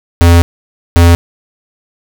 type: tone bursts at uneven times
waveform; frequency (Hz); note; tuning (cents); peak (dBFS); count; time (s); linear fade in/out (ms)
square; 85.4; F2; -38; -3; 2; 0.21-0.42 / 0.96-1.15; 0
effects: none